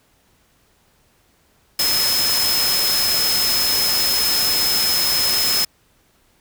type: tone in noise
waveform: sine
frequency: 5160 Hz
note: E8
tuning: 38 cents flat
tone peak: -18 dBFS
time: 1.79-5.65 s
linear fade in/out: 5 ms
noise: white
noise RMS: -21 dBFS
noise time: 1.79-5.65 s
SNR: 0 dB
effects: pink hiss -59 dBFS RMS until 6.4 s